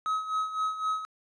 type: tone with tremolo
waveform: triangle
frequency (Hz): 1276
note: D#6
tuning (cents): +43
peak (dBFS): -23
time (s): 0.06-1.05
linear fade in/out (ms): 0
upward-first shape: sine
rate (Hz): 3.9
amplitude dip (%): 70
effects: resampled to 22050 Hz